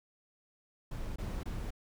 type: noise bursts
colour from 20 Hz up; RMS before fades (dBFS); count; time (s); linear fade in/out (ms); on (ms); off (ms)
brown; -38; 3; 0.91-1.706; 5; 250; 23
effects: none